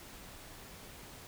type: silence
effects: pink hiss -51 dBFS RMS until 1.27 s